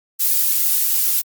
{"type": "noise with flanger", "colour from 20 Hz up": "violet", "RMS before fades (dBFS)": -17, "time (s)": [0.19, 1.22], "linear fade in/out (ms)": 20, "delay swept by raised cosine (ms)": [1.4, 6.4], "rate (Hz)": 2.2, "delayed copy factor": 0.8, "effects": ["Opus 48 kbps"]}